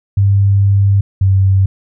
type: tone pair in turn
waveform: sine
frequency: 99.3 / 96.25 Hz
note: G2 / G2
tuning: +23 / -31 cents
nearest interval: minor second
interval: 54 cents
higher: first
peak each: -7 dBFS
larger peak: neither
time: 0.17-1.01 / 1.21-1.66 s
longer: first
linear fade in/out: 5 ms
effects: none